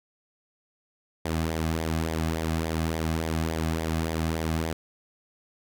sawtooth tone with flanger, 80.7 Hz, E2, 36 cents flat, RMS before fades -28 dBFS, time 1.25-4.73 s, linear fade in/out 5 ms, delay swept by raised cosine 0.71 to 2.21 ms, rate 3.5 Hz, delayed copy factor -0.6, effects none

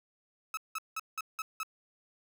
30% pulse tone bursts, 1294 Hz, E6, 32 cents flat, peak -31 dBFS, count 6, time 0.54-1.632 s, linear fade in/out 2 ms, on 32 ms, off 180 ms, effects none

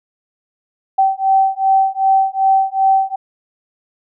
sine beating tone pair, 771 / 773.6 Hz, G5 / G5, -29 / -23 cents, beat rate 2.6 Hz, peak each -14 dBFS, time 0.98-3.16 s, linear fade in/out 10 ms, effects none

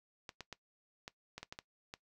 clicks, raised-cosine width 0.2 ms, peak -27 dBFS, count 9, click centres 0.292 / 0.407 / 0.527 / 1.079 / 1.38 / 1.43 / 1.525 / 1.589 / 1.939 s, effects noise-tail reverb RT60 0.1 s tail -18 dB re dry

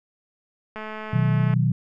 click train, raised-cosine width 0.5 ms, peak -20 dBFS, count 169, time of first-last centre 0.76-1.538 s, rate 216 Hz
sine chord, B major, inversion none, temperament equal, 123.47 / 155.56 / 185 Hz, B2 / D#3 / F#3, 0 / 0 / 0 cents, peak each -20 / -22 / -25 dBFS, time 1.13-1.72 s, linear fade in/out 5 ms
effects none

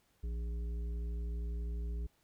harmonic tone with a mistuned harmonic, 58.5 Hz, A#1, 7 cents sharp, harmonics 1 / 3 / 5 / 7, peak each -35 / -50 / -58 / -55 dBFS, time 0.23-2.07 s, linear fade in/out 10 ms, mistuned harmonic 3, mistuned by -62 cents, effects pink hiss -73 dBFS RMS until 2.23 s

